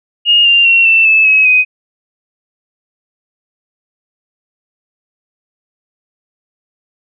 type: tone with pitch steps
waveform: sine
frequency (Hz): 2850 / 2790 / 2731 / 2673 / 2616 / 2561 / 2507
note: F7 / F7 / F7 / E7 / E7 / D#7 / D#7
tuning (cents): +34 / -2 / -39 / +23 / -14 / +49 / +12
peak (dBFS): -5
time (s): 0.25-1.65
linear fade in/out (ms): 50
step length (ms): 200
effects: none